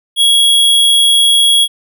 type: tone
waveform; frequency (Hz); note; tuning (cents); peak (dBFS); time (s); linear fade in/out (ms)
square; 3322; G#7; 0; -7; 0.16-1.68; 50
effects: none